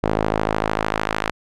sawtooth tone with band-pass filter sweep, 53.3 Hz, G#1, 46 cents sharp, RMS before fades -22 dBFS, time 0.03-1.31 s, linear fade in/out 10 ms, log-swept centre 550 to 1600 Hz, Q 0.77, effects none

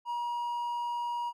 triangle tone, 955 Hz, A#5, 42 cents sharp, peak -29 dBFS, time 0.05-1.33 s, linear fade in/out 50 ms, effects none

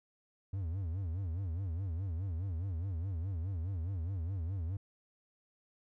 triangle tone with vibrato, 89.1 Hz, F2, 35 cents sharp, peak -32 dBFS, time 0.53-4.77 s, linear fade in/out 5 ms, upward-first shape sine, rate 4.8 Hz, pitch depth 200 cents each way, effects none

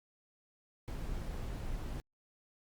brown noise, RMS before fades -39 dBFS, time 0.88-2 s, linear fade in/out 0 ms, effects Opus 48 kbps

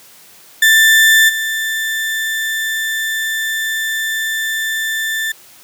35% pulse tone with level steps, 1774 Hz, A6, 14 cents sharp, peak -5 / -15 dBFS, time 0.62-5.32 s, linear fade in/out 5 ms, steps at 1.28 s, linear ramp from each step 20 ms, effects white hiss -43 dBFS RMS until 5.63 s + high-pass 100 Hz 12 dB/octave

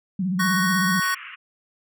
sine tone with vibrato, 185 Hz, F#3, in tune, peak -21 dBFS, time 0.19-1 s, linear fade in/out 5 ms, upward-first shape sine, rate 16 Hz, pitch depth 110 cents each way
square chord, F# major, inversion second, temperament equal with one note detuned, 1108.7 / 1494.6 / 1864.7 Hz, C#6 / F#6 / A#6, 0 / +17 / 0 cents, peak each -26 dBFS, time 0.39-1.15 s, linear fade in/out 10 ms
white band-pass noise, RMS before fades -39 dBFS, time 1.01-1.36 s, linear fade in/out 20 ms, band 1100 to 2900 Hz, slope 96 dB/octave
effects none

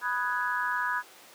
sine chord, G# minor seventh, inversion first, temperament equal with one note detuned, 987.8 / 1244.5 / 1480 / 1667 Hz, B5 / D#6 / F#6 / G#6, 0 / 0 / 0 / +6 cents, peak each -31 / -35 / -33 / -31 dBFS, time 0.01-1.03 s, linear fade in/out 50 ms, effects pink hiss -51 dBFS RMS until 1.34 s + high-pass 400 Hz 12 dB/octave

